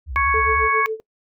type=tone with vibrato; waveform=sine; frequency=67.5 Hz; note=C#2; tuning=45 cents flat; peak=-26 dBFS; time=0.06-0.69 s; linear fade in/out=50 ms; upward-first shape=sine; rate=10 Hz; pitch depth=240 cents each way
type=harmonic tone; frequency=554.4 Hz; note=C#5; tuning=in tune; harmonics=2 / 3 / 4; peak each=-18 / -24 / -21 dBFS; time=0.16-0.86 s; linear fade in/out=0 ms
type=tone with tremolo; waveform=sine; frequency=440 Hz; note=A4; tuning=in tune; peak=-20 dBFS; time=0.34-1 s; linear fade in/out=0 ms; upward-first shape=sine; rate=7.4 Hz; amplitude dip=90%
effects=noise-tail reverb RT60 0.1 s tail -22 dB re dry